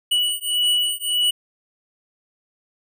square beating tone pair, 2942 / 2943.7 Hz, F#7 / F#7, -11 / -10 cents, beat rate 1.7 Hz, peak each -22 / -22 dBFS, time 0.11-1.31 s, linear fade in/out 10 ms, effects none

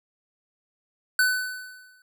square tone with exponential decay, 1504 Hz, F#6, 28 cents sharp, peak -17 dBFS, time 1.19-2.02 s, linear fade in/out 2 ms, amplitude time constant 180 ms, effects none

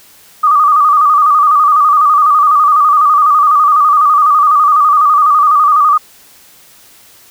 sine tone with vibrato, 1197 Hz, D6, 33 cents sharp, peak -5 dBFS, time 0.43-5.98 s, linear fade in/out 10 ms, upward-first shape square, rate 12 Hz, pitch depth 63 cents each way, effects white hiss -42 dBFS RMS until 7.3 s

